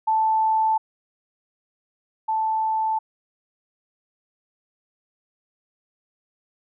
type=tone pair in turn; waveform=sine; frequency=879 / 879 Hz; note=A5 / A5; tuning=-2 / -2 cents; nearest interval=unison; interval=0 cents; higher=neither; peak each=-17 / -20 dBFS; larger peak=first; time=0.07-0.78 / 2.28-2.99 s; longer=neither; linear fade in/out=10 ms; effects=none

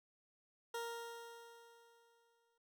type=tone with exponential decay; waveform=20% pulse; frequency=466.2 Hz; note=A#4; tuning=in tune; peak=-35 dBFS; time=0.74-2.58 s; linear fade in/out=5 ms; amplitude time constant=400 ms; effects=none

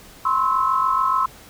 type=tone cluster; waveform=sine; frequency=1026 / 1073 / 1302 Hz; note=C6 / C6 / E6; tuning=-34 / +43 / -22 cents; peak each=-21 dBFS; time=0.25-1.26 s; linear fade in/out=5 ms; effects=pink hiss -45 dBFS RMS until 1.49 s

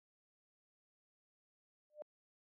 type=tone with exponential growth; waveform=sine; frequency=600 Hz; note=D5; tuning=37 cents sharp; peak=-40 dBFS; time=1.9-2.02 s; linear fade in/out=0 ms; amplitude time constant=25 ms; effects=high-pass 300 Hz 12 dB/octave

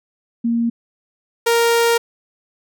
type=tone pair in turn; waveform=sine / sawtooth; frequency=233.1 / 466.2 Hz; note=A#3 / A#4; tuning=0 / 0 cents; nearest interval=octave; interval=1200 cents; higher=second; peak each=-15 / -9 dBFS; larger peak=second; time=0.44-0.7 / 1.46-1.98 s; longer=second; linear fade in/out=10 ms; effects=none

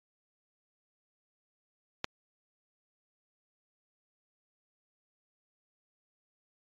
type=click; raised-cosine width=0.2 ms; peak=-12 dBFS; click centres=2.044 s; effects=low-pass 5000 Hz 12 dB/octave + MP3 96 kbps

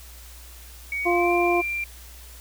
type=tone with pitch glide; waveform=sine; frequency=2246 to 2371 Hz; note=C#7 to D7; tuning=+22 to +16 cents; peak=-25 dBFS; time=0.92-1.84 s; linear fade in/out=2 ms; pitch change=+94 cents; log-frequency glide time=1.05-1.33 s
type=harmonic tone; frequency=349.2 Hz; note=F4; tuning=in tune; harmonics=1 / 2 / 3; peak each=-21 / -23 / -28 dBFS; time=1.05-1.62 s; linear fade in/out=20 ms
effects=added 60 Hz sine -43 dBFS peak until 2.4 s + white hiss -47 dBFS RMS until 2.4 s

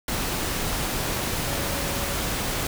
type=tone in noise; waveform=sine; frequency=561 Hz; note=C#5; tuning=21 cents sharp; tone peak=-36 dBFS; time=1.47-2.16 s; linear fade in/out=2 ms; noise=pink; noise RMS=-27 dBFS; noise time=0.08-2.67 s; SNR=-12 dB; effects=none

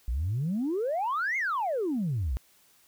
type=exponential two-way sweep; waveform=sine; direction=up then down; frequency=54 to 2208 to 54 Hz; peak=-25 dBFS; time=0.08-2.37 s; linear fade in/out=0 ms; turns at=1.37 s; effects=tanh soft clip ceiling -23 dBFS + white hiss -62 dBFS RMS until 2.87 s

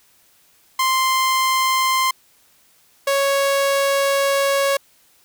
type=tone pair in turn; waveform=sawtooth; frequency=1046 / 554.1 Hz; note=C6 / C#5; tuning=-1 / -1 cents; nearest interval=major seventh; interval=1100 cents; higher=first; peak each=-12 dBFS; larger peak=neither; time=0.79-2.11 / 3.07-4.77 s; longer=second; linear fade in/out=5 ms; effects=white hiss -56 dBFS RMS until 5.24 s

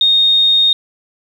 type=tone; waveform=sine; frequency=3700 Hz; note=A#7; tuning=14 cents flat; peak=-8 dBFS; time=0.01-0.73 s; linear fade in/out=2 ms; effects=7-bit

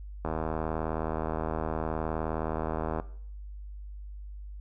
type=click train; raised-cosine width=1 ms; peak=-17 dBFS; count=219; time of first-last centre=0.25-2.999 s; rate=79.3 Hz; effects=noise-tail reverb RT60 0.6 s tail -17 dB re dry + added 50 Hz sine -39 dBFS peak until 4.6 s

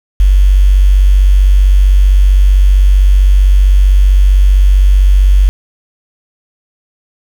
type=tone with quantisation; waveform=sine; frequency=47.76 Hz; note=G1; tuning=44 cents flat; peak=-3 dBFS; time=0.2-5.49 s; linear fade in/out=0 ms; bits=5; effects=none

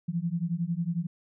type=beating tone pair; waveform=sine; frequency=164.81 / 175.81 Hz; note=E3 / F3; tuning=0 / +12 cents; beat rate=11 Hz; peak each=-30 dBFS; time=0.08-1.07 s; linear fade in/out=10 ms; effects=none

